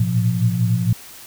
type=tone cluster; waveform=sine; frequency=110.3 / 114.7 / 121.3 / 175.2 Hz; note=A2 / A#2 / B2 / F3; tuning=+5 / -28 / -31 / +6 cents; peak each=-21 dBFS; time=0-0.93 s; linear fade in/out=5 ms; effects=white hiss -40 dBFS RMS until 1.26 s